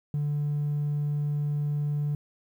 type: tone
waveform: triangle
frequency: 146.83 Hz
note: D3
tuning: in tune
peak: -22 dBFS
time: 0.14-2.15 s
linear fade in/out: 2 ms
effects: tanh soft clip ceiling -21 dBFS + 10-bit